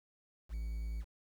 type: tone with quantisation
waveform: triangle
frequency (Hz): 55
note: A1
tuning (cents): 0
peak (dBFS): -34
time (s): 0.49-1.05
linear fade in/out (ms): 50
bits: 10
effects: none